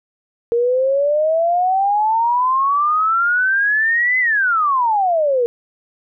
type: exponential two-way sweep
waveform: sine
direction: up then down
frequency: 464 to 2049 to 464 Hz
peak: -13 dBFS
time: 0.52-5.46 s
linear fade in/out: 0 ms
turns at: 4.19 s
effects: none